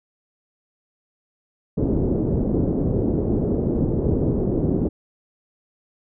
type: low-pass noise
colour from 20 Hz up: white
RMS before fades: -21 dBFS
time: 1.77-4.89 s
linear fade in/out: 10 ms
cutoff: 400 Hz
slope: 24 dB/octave
effects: none